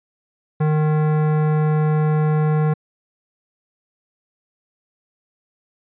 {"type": "tone with hard clipping", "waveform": "sine", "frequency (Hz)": 153.5, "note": "D#3", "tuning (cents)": -23, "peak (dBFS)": -17, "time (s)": [0.6, 2.74], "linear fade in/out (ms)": 10, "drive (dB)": 16, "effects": ["resampled to 8000 Hz"]}